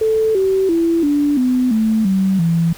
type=tone with pitch steps; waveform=sine; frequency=440 / 383 / 333.5 / 290.3 / 252.7 / 220 / 191.52 / 166.73 Hz; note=A4 / G4 / E4 / D4 / B3 / A3 / G3 / E3; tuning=0 / -40 / +20 / -20 / +40 / 0 / -40 / +20 cents; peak=-12 dBFS; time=0.01-2.73 s; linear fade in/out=5 ms; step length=340 ms; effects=pink hiss -38 dBFS RMS until 2.77 s